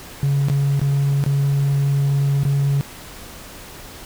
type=tone with dropouts; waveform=triangle; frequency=140 Hz; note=C#3; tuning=18 cents sharp; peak=-12 dBFS; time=0.23-2.81 s; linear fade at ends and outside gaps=0 ms; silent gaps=0.485-0.499 / 0.795-0.815 / 1.239-1.263 / 2.434-2.451 s; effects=tanh soft clip ceiling -10 dBFS + pink hiss -38 dBFS RMS until 4.05 s